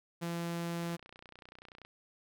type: tone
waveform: sawtooth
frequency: 170 Hz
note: F3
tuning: 46 cents flat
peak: -31 dBFS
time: 0.21-0.97 s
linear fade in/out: 20 ms
type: click train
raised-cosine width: 0.3 ms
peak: -35 dBFS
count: 32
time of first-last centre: 0.83-1.85 s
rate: 30.4 Hz
effects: none